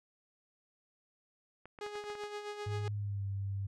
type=clicks; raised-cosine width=0.5 ms; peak=-35 dBFS; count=8; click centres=1.656 / 1.788 / 1.864 / 1.955 / 2.04 / 2.101 / 2.153 / 2.237 s
type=tone with tremolo; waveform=sawtooth; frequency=415.3 Hz; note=G#4; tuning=in tune; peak=-34 dBFS; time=1.81-2.88 s; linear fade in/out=2 ms; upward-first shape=sine; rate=7.7 Hz; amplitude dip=55%
type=tone with pitch glide; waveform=sine; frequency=103.83 to 98.57 Hz; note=G#2 to G2; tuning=0 to +10 cents; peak=-34 dBFS; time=2.66-3.67 s; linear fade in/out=10 ms; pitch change=-90 cents; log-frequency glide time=2.92-3.25 s
effects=low-pass 6000 Hz 12 dB/octave

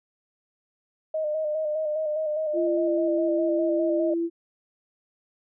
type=tone with vibrato; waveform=sine; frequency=616 Hz; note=D#5; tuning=17 cents flat; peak=-24 dBFS; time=1.14-4.14 s; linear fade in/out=5 ms; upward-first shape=square; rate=4.9 Hz; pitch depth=35 cents each way
type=tone with pitch glide; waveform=sine; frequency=343.1 to 336.4 Hz; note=F4 to E4; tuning=-31 to +35 cents; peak=-23 dBFS; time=2.53-4.3 s; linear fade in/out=50 ms; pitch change=-34 cents; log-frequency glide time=2.68-3.1 s
effects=none

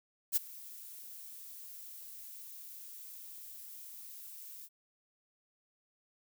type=noise with ADSR envelope; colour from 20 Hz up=violet; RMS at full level=-27 dBFS; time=0.32-4.69 s; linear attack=42 ms; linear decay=20 ms; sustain=-22 dB; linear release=46 ms; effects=none

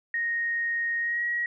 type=tone with pitch glide; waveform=sine; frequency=1864.7 to 1903.9 Hz; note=A#6 to A#6; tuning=0 to +36 cents; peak=-25 dBFS; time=0.14-1.46 s; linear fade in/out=2 ms; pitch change=+36 cents; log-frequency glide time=1-1.24 s; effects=none

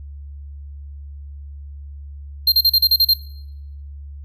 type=tone bursts; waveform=square; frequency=4186 Hz; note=C8; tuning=in tune; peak=-11 dBFS; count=8; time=2.47-3.137 s; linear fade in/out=5 ms; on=51 ms; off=37 ms; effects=noise-tail reverb RT60 0.8 s tail -19 dB re dry + added 71 Hz sine -32 dBFS peak until 4.24 s

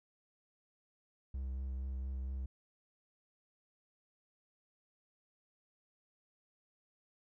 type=tone with vibrato; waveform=triangle; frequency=65.6 Hz; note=C2; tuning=5 cents sharp; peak=-35 dBFS; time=1.34-2.46 s; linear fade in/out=5 ms; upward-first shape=triangle; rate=4.3 Hz; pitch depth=27 cents each way; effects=none

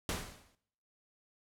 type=noise with exponential decay; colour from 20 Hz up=pink; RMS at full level=-33 dBFS; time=0.09-0.55 s; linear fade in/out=1 ms; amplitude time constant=100 ms; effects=noise-tail reverb RT60 0.7 s tail -19 dB re dry + low-pass 12000 Hz 12 dB/octave

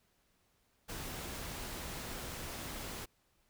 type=noise; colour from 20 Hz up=pink; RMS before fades=-43 dBFS; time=0.88-3.06 s; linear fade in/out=20 ms; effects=pink hiss -74 dBFS RMS until 3.49 s

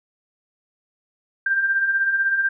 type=beating tone pair; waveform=sine; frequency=1568 / 1584 Hz; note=G6 / G6; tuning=0 / +18 cents; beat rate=16 Hz; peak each=-27 / -18 dBFS; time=1.46-2.49 s; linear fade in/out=5 ms; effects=none

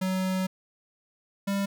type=tone pair in turn; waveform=square; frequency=187.2 / 198.33 Hz; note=F#3 / G3; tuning=+20 / +20 cents; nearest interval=minor second; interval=100 cents; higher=second; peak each=-26 dBFS; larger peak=neither; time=0.01-0.47 / 1.47-1.66 s; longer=first; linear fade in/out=10 ms; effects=none

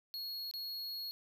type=tone with dropouts; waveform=square; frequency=4319 Hz; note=C#8; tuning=46 cents flat; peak=-40 dBFS; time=0.14-1.11 s; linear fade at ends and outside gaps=0 ms; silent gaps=0.512-0.538 s; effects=none

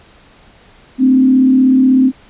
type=tone with frequency modulation; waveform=sine; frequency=260 Hz; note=C4; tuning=11 cents flat; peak=-6 dBFS; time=0.98-2.12 s; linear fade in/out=50 ms; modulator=36.3 Hz; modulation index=0.46; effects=pink hiss -45 dBFS RMS until 2.29 s + resampled to 8000 Hz

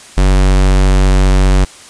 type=tone; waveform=square; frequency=47.39 Hz; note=F#1; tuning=42 cents sharp; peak=-7 dBFS; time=0.17-1.65 s; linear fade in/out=10 ms; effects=white hiss -36 dBFS RMS until 1.89 s + resampled to 22050 Hz

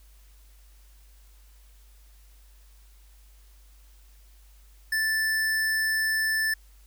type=tone; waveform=square; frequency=1760 Hz; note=A6; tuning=in tune; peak=-24 dBFS; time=4.92-6.54 s; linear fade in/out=5 ms; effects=added 50 Hz sine -51 dBFS peak until 6.86 s + white hiss -62 dBFS RMS until 6.86 s

